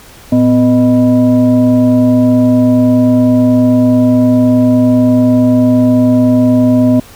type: tone with frequency modulation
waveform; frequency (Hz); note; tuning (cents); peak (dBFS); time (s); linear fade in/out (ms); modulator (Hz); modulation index
sine; 252.3; B3; +37; -5; 0.32-7; 5; 366; 0.69
effects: pink hiss -37 dBFS RMS until 7.15 s